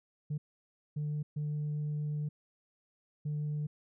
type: tone bursts at uneven times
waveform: sine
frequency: 149.3 Hz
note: D3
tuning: 29 cents sharp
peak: -30 dBFS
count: 4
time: 0.3-0.38 / 0.96-1.23 / 1.36-2.29 / 3.25-3.67 s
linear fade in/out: 10 ms
effects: tanh soft clip ceiling -30 dBFS